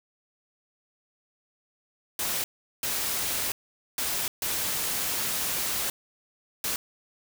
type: noise bursts at uneven times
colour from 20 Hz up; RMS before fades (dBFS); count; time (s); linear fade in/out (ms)
white; -29; 5; 2.19-2.44 / 2.83-3.52 / 3.98-4.28 / 4.42-5.9 / 6.64-6.76; 2
effects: none